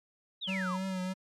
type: exponential sweep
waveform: sine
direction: down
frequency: 3975 to 870 Hz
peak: -34 dBFS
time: 0.41-0.78 s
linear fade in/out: 20 ms
type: tone with vibrato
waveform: square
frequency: 187.3 Hz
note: F#3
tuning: 21 cents sharp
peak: -33 dBFS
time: 0.47-1.14 s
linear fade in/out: 20 ms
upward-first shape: triangle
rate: 3.2 Hz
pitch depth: 47 cents each way
effects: low-pass 9000 Hz 12 dB/octave + MP3 96 kbps